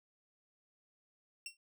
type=tone with exponential decay; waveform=20% pulse; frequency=2729 Hz; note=F7; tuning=41 cents flat; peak=-34 dBFS; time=1.46-1.57 s; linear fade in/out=2 ms; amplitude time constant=23 ms; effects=none